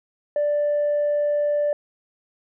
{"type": "tone", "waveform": "sine", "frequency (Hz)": 587.3, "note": "D5", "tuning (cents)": 0, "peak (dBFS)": -17, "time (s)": [0.36, 1.73], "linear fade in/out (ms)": 2, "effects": ["tanh soft clip ceiling -16 dBFS"]}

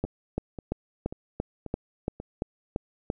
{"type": "two click trains", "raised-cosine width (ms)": 2, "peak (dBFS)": [-23, -14], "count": [5, 10], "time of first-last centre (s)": [[0.05, 2.201], [0.04, 3.101]], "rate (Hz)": [1.86, 2.94], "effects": []}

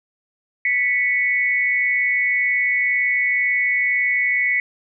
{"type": "tone pair together", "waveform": "sine", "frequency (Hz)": [1975.1, 2217], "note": ["B6", "C#7"], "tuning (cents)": [0, 0], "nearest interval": "major second", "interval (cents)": 200, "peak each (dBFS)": -19, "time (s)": [0.65, 4.6], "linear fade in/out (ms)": 2, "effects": []}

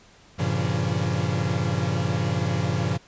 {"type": "chord", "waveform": "45% pulse", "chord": "G half-diminished seventh", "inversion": "none", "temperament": "equal with one note detuned", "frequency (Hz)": [98, 116.54, 138.59, 171.42], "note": ["G2", "Bb2", "Db3", "F3"], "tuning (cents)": [0, 0, 0, -32], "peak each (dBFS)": -28, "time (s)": [0.38, 2.98], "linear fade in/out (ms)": 20, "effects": ["pink hiss -53 dBFS RMS until 3.07 s", "resampled to 16000 Hz"]}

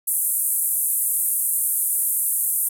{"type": "band-pass noise", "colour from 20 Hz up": "pink", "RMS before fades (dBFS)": -22, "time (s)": [0.07, 2.69], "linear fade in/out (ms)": 10, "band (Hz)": [9000, 14000], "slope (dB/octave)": 48, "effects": []}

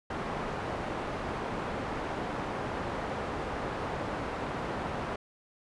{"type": "low-pass noise", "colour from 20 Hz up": "white", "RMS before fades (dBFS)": -35, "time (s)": [0.1, 5.16], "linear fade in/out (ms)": 5, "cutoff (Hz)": 970, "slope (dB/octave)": 12, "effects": ["resampled to 24000 Hz"]}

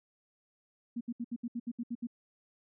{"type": "tone bursts", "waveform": "sine", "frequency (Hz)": 237.1, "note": "A#3", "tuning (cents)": 30, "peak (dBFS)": -33, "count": 10, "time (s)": [0.96, 2.071], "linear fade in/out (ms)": 10, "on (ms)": 49, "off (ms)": 69, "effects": []}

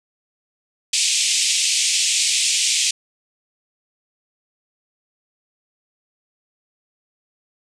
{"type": "band-pass noise", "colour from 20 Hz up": "white", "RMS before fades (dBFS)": -19, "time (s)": [0.93, 2.91], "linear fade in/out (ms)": 5, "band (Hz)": [2300, 8600], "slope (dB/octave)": 48, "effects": []}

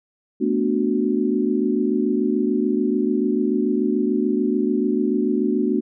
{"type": "chord", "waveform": "sine", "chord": "B minor seventh", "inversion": "third", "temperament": "equal", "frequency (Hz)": [220, 246.9, 293.7, 370], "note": ["A3", "B3", "D4", "F#4"], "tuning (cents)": [0, 0, 0, 0], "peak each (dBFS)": -23, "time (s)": [0.4, 5.81], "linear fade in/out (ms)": 20, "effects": []}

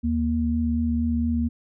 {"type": "tone pair together", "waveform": "sine", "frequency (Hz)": [76.96, 235.2], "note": ["D#2", "A#3"], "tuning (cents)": [-18, 16], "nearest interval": "octave + perfect fifth", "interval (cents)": 1934, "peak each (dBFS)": [-25, -22], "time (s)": [0.03, 1.49], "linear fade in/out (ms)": 20, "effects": []}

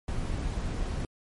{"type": "noise", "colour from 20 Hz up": "brown", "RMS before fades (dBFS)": -31, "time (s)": [0.08, 1.05], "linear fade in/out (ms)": 2, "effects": ["MP3 48 kbps"]}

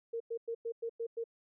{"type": "tone bursts", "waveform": "sine", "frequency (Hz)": 461.3, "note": "A#4", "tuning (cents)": -18, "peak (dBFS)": -34, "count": 7, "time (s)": [0.13, 1.241], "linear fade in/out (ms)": 10, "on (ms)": 73, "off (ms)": 100, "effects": []}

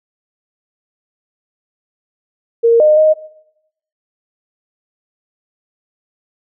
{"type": "tone with pitch steps", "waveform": "sine", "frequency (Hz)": [463.7, 610, 622], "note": ["A#4", "D#5", "D#5"], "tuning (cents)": [-9, -34, -1], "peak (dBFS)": -6, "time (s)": [2.63, 3.14], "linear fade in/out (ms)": 20, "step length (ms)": 170, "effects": ["noise-tail reverb RT60 0.8 s tail -19 dB re dry"]}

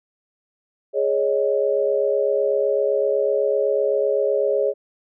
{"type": "chord", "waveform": "sine", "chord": "Ab suspended fourth", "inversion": "none", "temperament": "equal", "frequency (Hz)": [415.3, 554.4, 622.3], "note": ["Ab4", "Db5", "Eb5"], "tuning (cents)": [0, 0, 0], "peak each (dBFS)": [-21, -20, -25], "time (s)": [0.93, 4.74], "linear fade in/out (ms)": 50, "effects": []}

